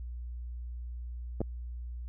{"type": "clicks", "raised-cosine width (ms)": 2, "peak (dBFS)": -19, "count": 2, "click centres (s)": [1.406, 1.415], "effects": ["added 60 Hz sine -37 dBFS peak until 2.08 s"]}